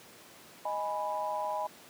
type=chord; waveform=sine; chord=G# minor; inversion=second; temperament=equal; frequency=622.3 / 830.6 / 987.8 Hz; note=D#5 / G#5 / B5; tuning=0 / 0 / 0 cents; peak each=-36 / -35 / -35 dBFS; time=0.65-1.67 s; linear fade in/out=5 ms; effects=pink hiss -53 dBFS RMS until 1.89 s + high-pass 200 Hz 12 dB/octave